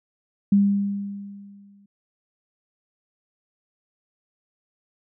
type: tone with exponential decay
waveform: sine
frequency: 200.4 Hz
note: G3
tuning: 38 cents sharp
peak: -12 dBFS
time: 0.52-1.86 s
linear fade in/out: 5 ms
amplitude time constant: 290 ms
effects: none